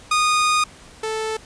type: tone pair in turn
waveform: sawtooth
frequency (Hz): 1232 / 439.2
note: D#6 / A4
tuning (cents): -17 / -3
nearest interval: octave + tritone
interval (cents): 1786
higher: first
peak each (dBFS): -12 / -19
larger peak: first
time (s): 0.11-0.64 / 1.03-1.37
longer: first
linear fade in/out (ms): 5
effects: pink hiss -45 dBFS RMS until 1.45 s + resampled to 22050 Hz